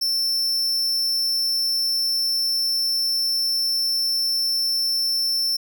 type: tone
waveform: 45% pulse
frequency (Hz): 5370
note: E8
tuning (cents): +31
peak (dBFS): -20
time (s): 0.01-5.57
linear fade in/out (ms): 10
effects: none